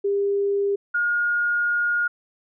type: tone pair in turn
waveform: sine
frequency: 400.8 / 1428.3 Hz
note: G4 / F6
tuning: +38 / +38 cents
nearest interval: octave + minor seventh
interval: 2200 cents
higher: second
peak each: -19 dBFS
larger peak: neither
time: 0.04-0.76 / 0.94-2.08 s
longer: second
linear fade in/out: 10 ms
effects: none